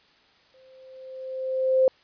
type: tone with exponential growth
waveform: sine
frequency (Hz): 522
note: C5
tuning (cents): -4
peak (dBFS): -14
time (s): 0.54-1.88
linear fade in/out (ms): 1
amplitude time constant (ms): 290
effects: white hiss -59 dBFS RMS until 2.03 s + resampled to 11025 Hz